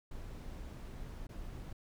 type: noise with dropouts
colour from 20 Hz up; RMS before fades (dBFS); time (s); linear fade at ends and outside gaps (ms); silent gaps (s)
brown; -45; 0.11-1.73; 5; 1.27-1.29
effects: none